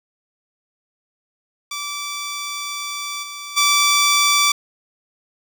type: tone with level steps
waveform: 10% pulse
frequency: 1161 Hz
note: D6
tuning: 20 cents flat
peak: -17 / -22 / -5 dBFS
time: 1.71-4.52 s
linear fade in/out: 5 ms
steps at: 3.22 / 3.56 s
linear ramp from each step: 20 ms
effects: none